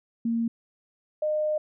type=tone pair in turn; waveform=sine; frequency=230.7 / 610.6 Hz; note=A#3 / D#5; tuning=-18 / -33 cents; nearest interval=octave + perfect fourth; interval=1685 cents; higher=second; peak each=-23 dBFS; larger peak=neither; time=0.25-0.48 / 1.22-1.58 s; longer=second; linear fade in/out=5 ms; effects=none